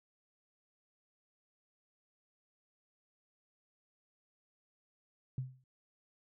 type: tone with exponential decay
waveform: sine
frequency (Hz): 129.4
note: C3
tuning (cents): -19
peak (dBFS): -31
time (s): 5.38-5.64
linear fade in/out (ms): 2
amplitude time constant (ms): 55
effects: none